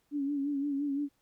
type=tone with vibrato; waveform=sine; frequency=283.2 Hz; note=C#4; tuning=37 cents sharp; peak=-29 dBFS; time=0.11-1.09 s; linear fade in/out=50 ms; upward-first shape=sine; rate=5.8 Hz; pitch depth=57 cents each way; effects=pink hiss -74 dBFS RMS until 1.21 s